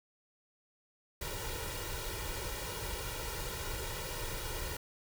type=noise with comb filter; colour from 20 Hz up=pink; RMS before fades=-39 dBFS; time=1.21-4.77 s; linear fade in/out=5 ms; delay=2.1 ms; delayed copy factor=+0.8; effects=none